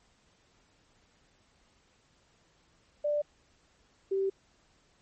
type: tone pair in turn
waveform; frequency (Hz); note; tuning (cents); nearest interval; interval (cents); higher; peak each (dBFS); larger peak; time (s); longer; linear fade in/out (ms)
sine; 590 / 388; D5 / G4; +8 / -18; perfect fifth; 726; first; -26; neither; 3.04-3.22 / 4.11-4.3; second; 10
effects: pink hiss -67 dBFS RMS until 5.01 s + MP3 32 kbps